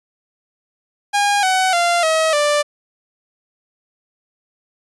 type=tone with pitch steps; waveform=sawtooth; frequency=814 / 750.8 / 692.4 / 638.7 / 589 Hz; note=G#5 / F#5 / F5 / D#5 / D5; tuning=-35 / +25 / -15 / +45 / +5 cents; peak=-10 dBFS; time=1.13-2.63 s; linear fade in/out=20 ms; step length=300 ms; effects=resampled to 24000 Hz